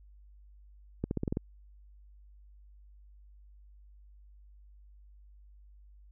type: clicks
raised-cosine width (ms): 3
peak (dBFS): -18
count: 7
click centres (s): 1.04 / 1.111 / 1.173 / 1.234 / 1.278 / 1.325 / 1.371
effects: added 50 Hz sine -53 dBFS peak until 6.11 s